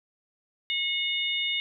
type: harmonic tone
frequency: 725 Hz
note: F#5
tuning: 35 cents flat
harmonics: 3 / 4 / 5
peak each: -30 / -30 / -30 dBFS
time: 0.7-1.6 s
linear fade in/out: 0 ms
effects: none